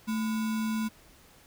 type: tone with sample-and-hold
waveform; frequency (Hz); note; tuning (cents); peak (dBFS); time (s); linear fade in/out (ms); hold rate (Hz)
sine; 220; A3; 0; -27; 0.07-0.89; 20; 1225
effects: pink hiss -57 dBFS RMS until 1.46 s